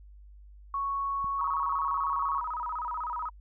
sine tone, 1108.7 Hz, C#6, in tune, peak -28 dBFS, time 0.74-2.4 s, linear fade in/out 2 ms
click, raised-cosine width 5 ms, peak -33 dBFS, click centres 1.244 s
sine tone with vibrato, 1104 Hz, C#6, 7 cents flat, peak -31 dBFS, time 1.38-3.3 s, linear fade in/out 20 ms, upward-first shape square, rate 16 Hz, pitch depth 240 cents each way
effects added 50 Hz sine -48 dBFS peak until 3.4 s

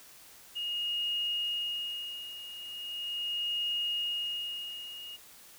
sine tone with tremolo, 2861 Hz, F7, 41 cents sharp, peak -29 dBFS, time 0.55-5.17 s, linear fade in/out 20 ms, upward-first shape sine, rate 0.39 Hz, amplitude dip 75%, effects white hiss -54 dBFS RMS until 5.58 s

